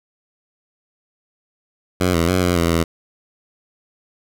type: tone with pitch steps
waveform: 10% pulse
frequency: 90.8 / 83.6 / 91.9 / 88.9 / 84.3 / 83.3 Hz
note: F#2 / E2 / F#2 / F2 / E2 / E2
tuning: -32 / +25 / -11 / +31 / +39 / +19 cents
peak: -7 dBFS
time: 2-2.84 s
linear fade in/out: 10 ms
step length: 140 ms
effects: none